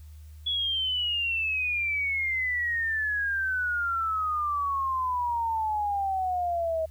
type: exponential sweep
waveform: sine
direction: down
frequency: 3400 to 634 Hz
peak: -25 dBFS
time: 0.46-6.86 s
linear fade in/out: 10 ms
effects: added 76 Hz sine -43 dBFS peak until 6.9 s + white hiss -63 dBFS RMS until 6.9 s